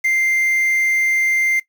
triangle tone with quantisation, 2093 Hz, C7, in tune, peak -13 dBFS, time 0.04-1.6 s, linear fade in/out 10 ms, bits 6, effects noise-tail reverb RT60 0.1 s tail -17 dB re dry

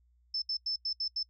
sine tone bursts at uneven times, 5274 Hz, E8, in tune, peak -30 dBFS, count 6, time 0.34-0.42 / 0.49-0.57 / 0.66-0.76 / 0.85-0.93 / 1-1.08 / 1.16-1.23 s, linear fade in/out 5 ms, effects noise-tail reverb RT60 0.1 s tail -25 dB re dry + added 60 Hz sine -64 dBFS peak until 1.29 s

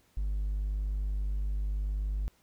triangle tone, 50.4 Hz, G1, 49 cents sharp, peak -26 dBFS, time 0.17-2.28 s, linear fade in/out 0 ms, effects tanh soft clip ceiling -23 dBFS + pink hiss -67 dBFS RMS until 2.42 s

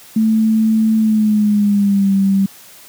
sine tone with pitch glide, 220.3 to 195.13 Hz, A3 to G3, +2 to -8 cents, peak -10 dBFS, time 0.16-2.46 s, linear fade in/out 5 ms, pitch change -210 cents, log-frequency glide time 0.97-2.13 s, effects white hiss -41 dBFS RMS until 2.88 s + high-pass 80 Hz 12 dB/octave

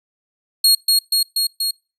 sawtooth tone with echo, 4293 Hz, C8, 44 cents sharp, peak -7 dBFS, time 0.64-0.75 s, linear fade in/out 5 ms, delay 240 ms, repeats 4, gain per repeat -2 dB, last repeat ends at 1.71 s, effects noise-tail reverb RT60 0.3 s tail -24 dB re dry + resampled to 32000 Hz

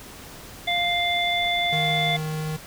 harmonic tone, 698.5 Hz, F5, in tune, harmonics 1 / 3 / 5, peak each -25 / -25 / -25 dBFS, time 0.67-2.17 s, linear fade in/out 10 ms
square tone, 155.56 Hz, D#3, in tune, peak -27 dBFS, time 1.72-2.57 s, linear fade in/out 10 ms
effects pink hiss -42 dBFS RMS until 2.66 s

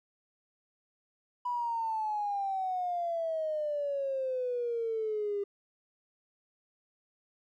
triangle exponential sweep, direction down, 987 to 399.5 Hz, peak -26 dBFS, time 1.45-5.44 s, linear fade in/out 10 ms, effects tanh soft clip ceiling -28 dBFS

